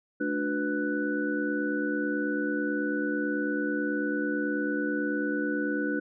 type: tone cluster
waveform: sine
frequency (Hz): 215.6 / 293.9 / 363 / 494.6 / 1486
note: A3 / D4 / F#4 / B4 / F#6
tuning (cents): -35 / +1 / -33 / +3 / +7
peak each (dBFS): -35 / -29 / -36 / -35 / -33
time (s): 0.2-6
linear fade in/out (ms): 10
effects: none